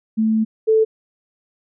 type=tone pair in turn; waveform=sine; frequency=220 / 440 Hz; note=A3 / A4; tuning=0 / 0 cents; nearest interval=octave; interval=1200 cents; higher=second; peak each=-14 / -11 dBFS; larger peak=second; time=0.17-0.45 / 0.67-0.85 s; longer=first; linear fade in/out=20 ms; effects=none